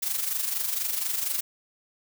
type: noise with amplitude modulation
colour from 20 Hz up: blue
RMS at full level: -26 dBFS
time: 0.02-1.41 s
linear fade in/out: 10 ms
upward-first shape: sine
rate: 24.2 Hz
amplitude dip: 60%
effects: none